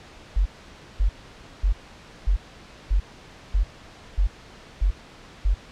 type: tone bursts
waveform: sine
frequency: 46.25 Hz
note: F#1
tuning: in tune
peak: -16 dBFS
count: 9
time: 0.36-5.544 s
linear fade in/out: 10 ms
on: 96 ms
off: 540 ms
effects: pink hiss -46 dBFS RMS until 5.71 s + low-pass 5000 Hz 12 dB/octave